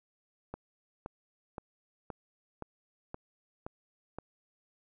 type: click train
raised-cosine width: 1 ms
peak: -25 dBFS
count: 8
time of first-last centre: 0.54-4.186 s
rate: 1.92 Hz
effects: none